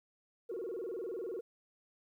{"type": "tone with vibrato", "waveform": "sine", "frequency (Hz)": 414.1, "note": "G#4", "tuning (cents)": -5, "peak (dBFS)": -36, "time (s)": [0.49, 1.41], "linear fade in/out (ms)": 10, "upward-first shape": "square", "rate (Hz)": 20, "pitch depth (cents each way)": 210, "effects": ["tanh soft clip ceiling -34 dBFS", "12-bit"]}